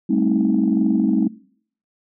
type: chord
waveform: sine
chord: A half-diminished seventh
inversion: third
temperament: just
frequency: 198 / 220 / 264 / 316.8 Hz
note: G3 / A3 / C4 / Eb4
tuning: +18 / 0 / +16 / +31 cents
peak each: -20 dBFS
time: 0.09-1.28 s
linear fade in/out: 10 ms
effects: noise-tail reverb RT60 0.6 s tail -22 dB re dry + tanh soft clip ceiling -7 dBFS